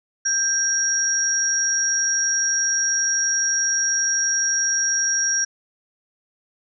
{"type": "tone pair together", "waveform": "sine", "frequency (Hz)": [1589, 5663], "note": ["G6", "F8"], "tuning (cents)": [23, 23], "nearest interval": "octave + minor seventh", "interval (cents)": 2200, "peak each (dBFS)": [-24, -19], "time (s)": [0.25, 5.45], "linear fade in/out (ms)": 10, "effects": []}